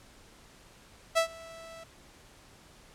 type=tone with ADSR envelope; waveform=sawtooth; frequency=658 Hz; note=E5; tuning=3 cents flat; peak=-17 dBFS; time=1.15-1.84 s; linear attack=26 ms; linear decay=96 ms; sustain=-24 dB; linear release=8 ms; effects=pink hiss -56 dBFS RMS until 2.94 s + low-pass 10000 Hz 12 dB/octave